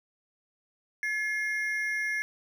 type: ring-modulated tone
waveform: triangle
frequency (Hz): 1923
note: B6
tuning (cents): -47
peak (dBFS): -23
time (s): 1.03-2.22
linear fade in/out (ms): 0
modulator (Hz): 212
effects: none